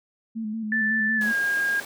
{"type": "tone with vibrato", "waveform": "sine", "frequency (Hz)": 219, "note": "A3", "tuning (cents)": -8, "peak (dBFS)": -27, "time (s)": [0.35, 1.33], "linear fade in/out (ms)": 20, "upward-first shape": "square", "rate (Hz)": 5.4, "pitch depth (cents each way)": 41}
{"type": "tone with pitch glide", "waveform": "sine", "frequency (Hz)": [1760, 1623.3], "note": ["A6", "G#6"], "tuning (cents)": [0, -40], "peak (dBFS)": -21, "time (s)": [0.72, 1.8], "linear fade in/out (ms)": 2, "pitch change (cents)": -140, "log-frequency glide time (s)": [1.16, 1.32]}
{"type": "high-pass noise", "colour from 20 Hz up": "pink", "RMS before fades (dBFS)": -39, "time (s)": [1.21, 1.85], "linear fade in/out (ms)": 2, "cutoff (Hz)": 290, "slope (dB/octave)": 12}
{"effects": []}